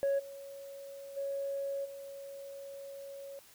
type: tone with level steps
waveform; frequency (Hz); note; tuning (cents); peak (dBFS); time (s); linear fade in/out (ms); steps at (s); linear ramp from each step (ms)
sine; 554.4; C#5; 0; -25 / -44 / -33 / -43; 0.03-3.39; 0; 0.18 / 1.16 / 1.84; 20
effects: tanh soft clip ceiling -26 dBFS + white hiss -59 dBFS RMS until 3.54 s